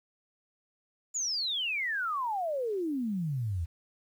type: exponential sweep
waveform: sine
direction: down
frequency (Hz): 7130 to 77.78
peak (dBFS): -29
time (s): 1.14-3.66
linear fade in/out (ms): 20
effects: 10-bit